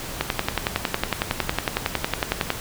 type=click train; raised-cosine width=0.3 ms; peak=-4 dBFS; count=26; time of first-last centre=0.21-2.504 s; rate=10.9 Hz; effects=pink hiss -33 dBFS RMS until 2.6 s